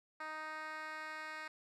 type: tone with band-pass filter sweep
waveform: 10% pulse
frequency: 311.1 Hz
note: D#4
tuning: in tune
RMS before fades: -45 dBFS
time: 0.2-1.48 s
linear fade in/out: 5 ms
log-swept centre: 1400 to 2100 Hz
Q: 1.2
effects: none